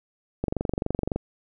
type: click train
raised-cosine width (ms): 2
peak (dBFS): -12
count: 18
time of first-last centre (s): 0.44-1.16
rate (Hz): 23.6
effects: none